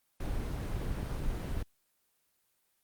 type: noise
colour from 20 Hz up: brown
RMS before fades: -34 dBFS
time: 0.2-1.63 s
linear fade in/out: 5 ms
effects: white hiss -75 dBFS RMS until 2.83 s + Opus 24 kbps